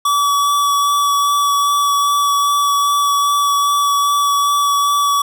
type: tone with vibrato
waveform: square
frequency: 1144 Hz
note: D6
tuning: 46 cents flat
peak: -13 dBFS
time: 0.05-5.22 s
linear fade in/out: 5 ms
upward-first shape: sine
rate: 2.5 Hz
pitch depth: 10 cents each way
effects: none